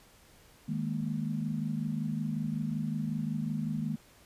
sine chord, D# suspended fourth, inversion none, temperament equal, 155.56 / 207.7 / 233.1 Hz, D#3 / G#3 / A#3, 0 / 0 / 0 cents, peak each -34 / -35 / -35 dBFS, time 0.68-3.96 s, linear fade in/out 10 ms, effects pink hiss -59 dBFS RMS until 4.25 s + resampled to 32000 Hz

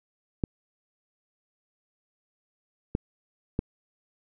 clicks, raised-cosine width 3 ms, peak -12 dBFS, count 3, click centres 0.438 / 2.951 / 3.591 s, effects none

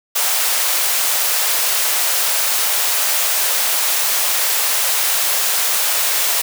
white high-pass noise, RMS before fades -17 dBFS, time 0.15-6.42 s, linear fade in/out 10 ms, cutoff 500 Hz, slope 24 dB/octave, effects none

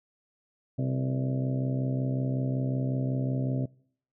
harmonic tone with a mistuned harmonic, 65.41 Hz, C2, in tune, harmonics 2 / 3 / 4 / 5 / 6 / 7 / 8 / 9 / 10, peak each -27 / -41 / -32 / -45 / -43 / -47 / -45 / -41 / -44 dBFS, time 0.78-3.66 s, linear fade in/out 10 ms, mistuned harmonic 8, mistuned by -74 cents, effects noise-tail reverb RT60 0.6 s tail -24 dB re dry

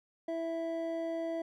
triangle tone pair together, 329.4 / 660 Hz, E4 / E5, -1 / +2 cents, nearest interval octave, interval 1203 cents, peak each -35 / -33 dBFS, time 0.28-1.42 s, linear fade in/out 5 ms, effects none

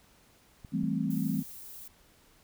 clicks, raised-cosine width 5 ms, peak -33 dBFS, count 2, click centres 0.648 / 0.834 s
sine chord, A minor seventh, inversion second, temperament equal, 164.81 / 196 / 220 / 261.6 Hz, E3 / G3 / A3 / C4, 0 / 0 / 0 / 0 cents, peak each -33 dBFS, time 0.72-1.43 s, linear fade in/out 20 ms
violet noise, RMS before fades -46 dBFS, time 1.1-1.88 s, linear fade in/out 5 ms
effects pink hiss -62 dBFS RMS until 2.43 s

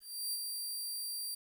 15% pulse tone with ADSR envelope, 4713 Hz, D8, 5 cents sharp, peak -27 dBFS, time 0-1.35 s, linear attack 330 ms, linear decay 39 ms, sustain -4 dB, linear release 8 ms, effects 11-bit

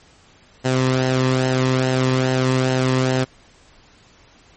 sawtooth tone with flanger, 129.4 Hz, C3, 19 cents flat, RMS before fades -18 dBFS, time 0.64-3.25 s, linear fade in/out 20 ms, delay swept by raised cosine 0.85 to 1.37 ms, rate 2.4 Hz, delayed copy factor -0.55, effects pink hiss -51 dBFS RMS until 4.56 s + MP3 32 kbps

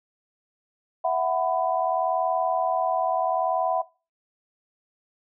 sine chord, E suspended second, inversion none, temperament equal with one note detuned, 659.3 / 740 / 998.7 Hz, E5 / F#5 / B5, 0 / 0 / +19 cents, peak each -24 / -24 / -29 dBFS, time 1.04-3.82 s, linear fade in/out 10 ms, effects noise-tail reverb RT60 0.3 s tail -20 dB re dry

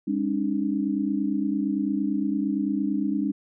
sine tone cluster, 203 / 275.4 / 304.2 Hz, G#3 / C#4 / D#4, -39 / -11 / -39 cents, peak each -27 dBFS, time 0.07-3.32 s, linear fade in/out 10 ms, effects none

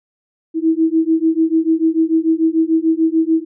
sine beating tone pair, 320 / 326.8 Hz, D#4 / E4, +49 / -15 cents, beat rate 6.8 Hz, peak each -15 dBFS, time 0.54-3.45 s, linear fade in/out 50 ms, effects none

